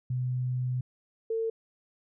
sine tone pair in turn, 126.2 / 449.7 Hz, B2 / A4, +38 / +38 cents, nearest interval octave + minor seventh, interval 2200 cents, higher second, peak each -27 dBFS, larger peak neither, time 0.1-0.81 / 1.3-1.5 s, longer first, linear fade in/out 5 ms, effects none

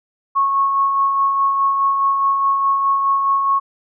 sine tone with tremolo, 1099 Hz, C#6, 15 cents flat, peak -12 dBFS, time 0.35-3.6 s, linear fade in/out 20 ms, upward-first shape sine, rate 4.8 Hz, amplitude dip 35%, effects none

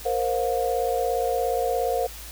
sine chord, Bb suspended second, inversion none, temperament equal with one note detuned, 466.2 / 523.3 / 713.5 Hz, Bb4 / C5 / F5, 0 / 0 / +37 cents, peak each -26 dBFS, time 0.05-2.07 s, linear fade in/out 10 ms, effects added 56 Hz sine -41 dBFS peak until 2.31 s + white hiss -41 dBFS RMS until 2.31 s

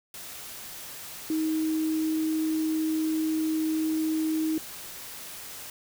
sine tone in noise, 315.6 Hz, D#4, 25 cents sharp, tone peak -24 dBFS, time 1.3-4.58 s, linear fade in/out 2 ms, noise white, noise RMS -41 dBFS, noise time 0.14-5.7 s, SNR +14 dB, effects none

